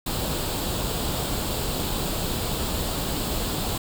pink noise with comb filter, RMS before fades -27 dBFS, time 0.06-3.78 s, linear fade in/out 5 ms, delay 0.25 ms, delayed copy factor +0.55, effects none

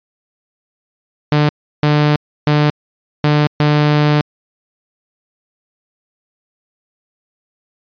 sawtooth tone bursts at uneven times, 148.9 Hz, D3, 24 cents sharp, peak -6 dBFS, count 5, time 1.32-1.49 / 1.83-2.16 / 2.47-2.7 / 3.24-3.47 / 3.6-4.21 s, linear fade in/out 0 ms, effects resampled to 11025 Hz

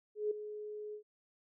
sine tone with ADSR envelope, 421.9 Hz, G#4, 27 cents sharp, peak -29 dBFS, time 0.15-1.03 s, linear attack 160 ms, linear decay 6 ms, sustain -12 dB, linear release 91 ms, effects none

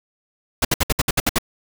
pink noise bursts, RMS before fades -17 dBFS, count 9, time 0.62-1.385 s, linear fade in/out 5 ms, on 29 ms, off 63 ms, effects none

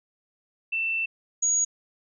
sine tone pair in turn, 2674 / 6711 Hz, E7 / G#8, +24 / +17 cents, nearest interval octave + major third, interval 1593 cents, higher second, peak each -24 / -20 dBFS, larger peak second, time 0.72-1.06 / 1.42-1.65 s, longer first, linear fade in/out 10 ms, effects none

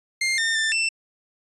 sawtooth tone with pitch steps, 2111 / 1814 / 1781 / 2675 Hz, C7 / A#6 / A6 / E7, +15 / -48 / +21 / +25 cents, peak -17 dBFS, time 0.21-0.89 s, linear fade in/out 5 ms, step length 170 ms, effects resampled to 22050 Hz

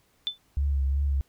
sine tone with exponential decay, 3520 Hz, A7, in tune, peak -21 dBFS, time 0.27-0.38 s, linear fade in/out 0 ms, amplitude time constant 23 ms
sine tone with vibrato, 69.3 Hz, C#2, in tune, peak -22 dBFS, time 0.57-1.21 s, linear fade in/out 0 ms, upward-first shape triangle, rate 2.7 Hz, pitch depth 51 cents each way
effects pink hiss -66 dBFS RMS until 1.28 s

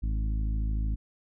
harmonic tone with a mistuned harmonic, 53.3 Hz, G#1, 46 cents sharp, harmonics 1 / 2 / 3 / 4 / 5 / 6, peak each -26 / -37 / -43 / -42 / -46 / -51 dBFS, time 0.02-0.96 s, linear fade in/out 20 ms, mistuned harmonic 6, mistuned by -15 cents, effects none

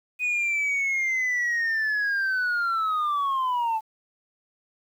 sine linear sweep, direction down, 2493 to 865 Hz, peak -20 dBFS, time 0.19-3.81 s, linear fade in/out 50 ms, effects tanh soft clip ceiling -21 dBFS + 9-bit

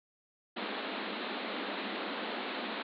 pink band-pass noise, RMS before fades -38 dBFS, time 0.56-2.83 s, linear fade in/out 10 ms, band 200 to 4200 Hz, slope 96 dB/octave, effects none

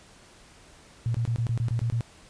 sine tone bursts, 116.54 Hz, A#2, in tune, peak -23 dBFS, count 9, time 1.06-2.008 s, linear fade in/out 0 ms, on 84 ms, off 24 ms, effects pink hiss -53 dBFS RMS until 2.29 s + resampled to 22050 Hz

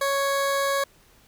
20% pulse tone, 554.4 Hz, C#5, in tune, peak -17 dBFS, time 0.01-0.84 s, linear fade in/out 5 ms, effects pink hiss -57 dBFS RMS until 1.27 s

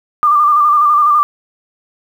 sine tone with vibrato, 1189 Hz, D6, 21 cents sharp, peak -7 dBFS, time 0.23-1.23 s, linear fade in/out 0 ms, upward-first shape square, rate 12 Hz, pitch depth 33 cents each way, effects 7-bit

